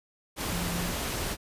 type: tone in noise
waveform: sine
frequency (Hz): 173.7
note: F3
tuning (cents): -9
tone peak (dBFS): -32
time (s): 0.5-0.94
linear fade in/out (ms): 50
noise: pink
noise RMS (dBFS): -32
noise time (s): 0.36-1.37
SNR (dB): -3
effects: resampled to 32000 Hz